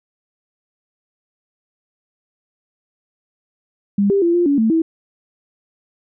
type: tone with pitch steps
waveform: sine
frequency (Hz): 201 / 396.7 / 341.1 / 349.2 / 283.4 / 222.5 / 325.4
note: G3 / G4 / F4 / F4 / C#4 / A3 / E4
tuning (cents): +44 / +21 / -41 / 0 / +38 / +20 / -22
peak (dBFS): -12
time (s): 3.98-4.82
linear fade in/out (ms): 5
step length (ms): 120
effects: none